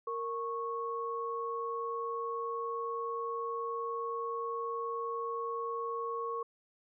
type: tone pair together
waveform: sine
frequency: 463.6 / 1102.6 Hz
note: A#4 / C#6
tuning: -10 / -10 cents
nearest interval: octave + minor third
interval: 1500 cents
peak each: -37 / -36 dBFS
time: 0.07-6.43 s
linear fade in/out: 5 ms
effects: none